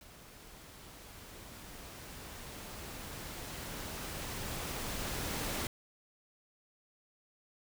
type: noise with level ramp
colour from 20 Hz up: pink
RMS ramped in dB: -55 to -36 dBFS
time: 0.01-5.67 s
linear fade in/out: 2 ms
effects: none